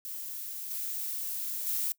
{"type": "noise with level steps", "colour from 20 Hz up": "violet", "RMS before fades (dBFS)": [-39, -35, -31], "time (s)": [0.05, 1.92], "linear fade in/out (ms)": 0, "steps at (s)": [0.7, 1.66], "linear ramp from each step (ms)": 10, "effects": ["noise-tail reverb RT60 0.1 s tail -22 dB re dry"]}